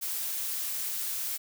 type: noise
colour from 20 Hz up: blue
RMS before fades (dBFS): -33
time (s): 0.01-1.38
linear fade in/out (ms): 20
effects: none